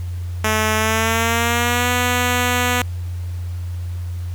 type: tone with pitch glide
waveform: 5% pulse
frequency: 217 to 246.4 Hz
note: A3 to B3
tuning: -24 to -4 cents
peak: -5 dBFS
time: 0.44-2.82 s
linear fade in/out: 2 ms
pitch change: +220 cents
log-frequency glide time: 0.76-1.9 s
effects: added 88 Hz sine -23 dBFS peak until 4.34 s + pink hiss -46 dBFS RMS until 4.34 s